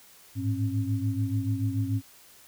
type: tone cluster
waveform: sine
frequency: 103.5 / 110.4 / 270.2 Hz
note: G#2 / A2 / C#4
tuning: -5 / +6 / -44 cents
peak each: -28 / -30 / -31 dBFS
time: 0.35-2.02 s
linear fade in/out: 50 ms
effects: white hiss -54 dBFS RMS until 2.47 s